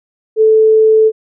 sine tone, 438 Hz, A4, 8 cents flat, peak -5 dBFS, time 0.36-1.12 s, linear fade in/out 50 ms, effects none

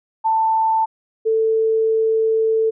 sine tone pair in turn, 888 / 444 Hz, A5 / A4, +16 / +16 cents, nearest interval octave, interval 1200 cents, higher first, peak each -14 dBFS, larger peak neither, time 0.24-0.86 / 1.25-2.71 s, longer second, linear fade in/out 20 ms, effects none

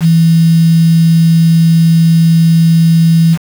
sine tone with quantisation, 164.81 Hz, E3, in tune, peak -4 dBFS, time 0-3.38 s, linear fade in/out 50 ms, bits 4, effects none

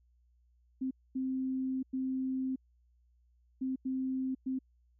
sine tone bursts at uneven times, 261.6 Hz, C4, in tune, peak -31 dBFS, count 6, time 0.81-0.91 / 1.15-1.83 / 1.93-2.56 / 3.61-3.76 / 3.85-4.35 / 4.46-4.59 s, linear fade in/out 10 ms, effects added 60 Hz sine -65 dBFS peak until 4.99 s

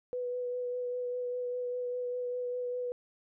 sine tone with vibrato, 493.9 Hz, B4, in tune, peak -32 dBFS, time 0.13-2.92 s, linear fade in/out 0 ms, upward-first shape triangle, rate 5 Hz, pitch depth 17 cents each way, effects none

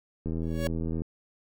click train, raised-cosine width 3 ms, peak -20 dBFS, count 63, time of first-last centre 0.26-1.019 s, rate 81.7 Hz
45% pulse tone with exponential growth, 559 Hz, C#5, 14 cents sharp, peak -26 dBFS, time 0.42-0.67 s, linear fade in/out 0 ms, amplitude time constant 53 ms
effects none

